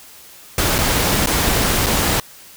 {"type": "noise with dropouts", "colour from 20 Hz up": "pink", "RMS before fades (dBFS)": -17, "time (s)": [0.58, 2.2], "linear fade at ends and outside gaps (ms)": 2, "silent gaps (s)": [[0.783, 0.787], [1.261, 1.271], [1.862, 1.866]], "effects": ["white hiss -42 dBFS RMS until 2.56 s"]}